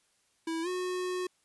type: tone with pitch glide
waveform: square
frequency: 326.8 to 364.7 Hz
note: E4 to F#4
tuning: -15 to -25 cents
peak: -32 dBFS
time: 0.47-1.27 s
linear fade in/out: 5 ms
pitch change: +190 cents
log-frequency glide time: 0.62-0.68 s
effects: white hiss -71 dBFS RMS until 1.44 s + resampled to 24000 Hz